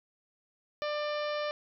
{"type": "harmonic tone with a mistuned harmonic", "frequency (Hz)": 595, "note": "D5", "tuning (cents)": 22, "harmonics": [1, 2, 3, 4, 5, 6, 7, 8, 9], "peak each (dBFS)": [-32, -38, -42, -44, -46, -48, -49, -50, -51], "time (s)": [0.82, 1.51], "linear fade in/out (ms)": 0, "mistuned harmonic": 9, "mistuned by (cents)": 34, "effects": []}